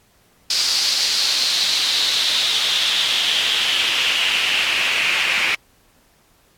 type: noise with band-pass filter sweep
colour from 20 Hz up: pink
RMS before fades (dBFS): -19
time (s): 0.5-5.55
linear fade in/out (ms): 5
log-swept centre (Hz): 4800 to 2400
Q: 4.2
effects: pink hiss -57 dBFS RMS until 6.57 s + AAC 64 kbps